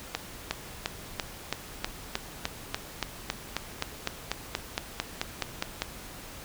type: accelerating click train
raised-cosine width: 0.2 ms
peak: -10 dBFS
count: 22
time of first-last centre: 0.15-5.82 s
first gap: 360 ms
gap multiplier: 0.97
effects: pink hiss -44 dBFS RMS until 6.44 s